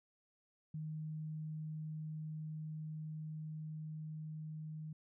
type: tone with level ramp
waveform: sine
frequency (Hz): 155.4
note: D#3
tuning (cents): -2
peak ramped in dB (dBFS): -40 to -43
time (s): 0.74-4.93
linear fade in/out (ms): 5
effects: none